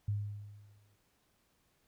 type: tone with exponential decay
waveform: sine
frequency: 103 Hz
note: G#2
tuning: 14 cents flat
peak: -29 dBFS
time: 0.08-0.96 s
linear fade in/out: 5 ms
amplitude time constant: 190 ms
effects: pink hiss -74 dBFS RMS until 1.87 s